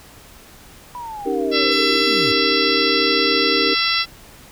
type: linear sweep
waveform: sine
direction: down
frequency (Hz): 994 to 97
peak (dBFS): -28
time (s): 0.95-2.32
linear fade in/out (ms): 0
type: chord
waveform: sine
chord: Eb dominant seventh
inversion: third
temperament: equal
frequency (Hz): 277.2 / 311.1 / 392 / 466.2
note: Db4 / Eb4 / G4 / Bb4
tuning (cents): 0 / 0 / 0 / 0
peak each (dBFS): -26 / -25 / -23 / -23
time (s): 1.25-3.75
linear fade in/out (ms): 20
type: harmonic tone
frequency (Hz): 671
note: E5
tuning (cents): +31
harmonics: 2 / 3 / 4 / 5 / 6 / 7 / 8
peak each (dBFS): -24 / -24 / -24 / -24 / -24 / -24 / -24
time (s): 1.51-4.06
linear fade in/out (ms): 50
type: tone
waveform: 20% pulse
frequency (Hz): 3415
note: G#7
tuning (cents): +48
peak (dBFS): -29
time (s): 1.71-2.32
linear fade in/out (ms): 10
effects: pink hiss -44 dBFS RMS until 4.51 s